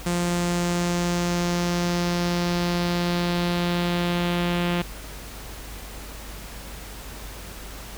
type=tone with low-pass filter sweep; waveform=sawtooth; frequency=174.61 Hz; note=F3; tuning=in tune; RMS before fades=-24 dBFS; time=0.06-4.82 s; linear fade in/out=5 ms; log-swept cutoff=8400 to 3100 Hz; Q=2.1; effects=added 50 Hz sine -39 dBFS peak until 7.97 s + pink hiss -40 dBFS RMS until 7.97 s